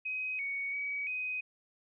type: tone with pitch steps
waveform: sine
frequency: 2523 / 2232 / 2268 / 2509 Hz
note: D#7 / C#7 / C#7 / D#7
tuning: +23 / +11 / +39 / +14 cents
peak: -33 dBFS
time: 0.05-1.41 s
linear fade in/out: 10 ms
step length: 340 ms
effects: none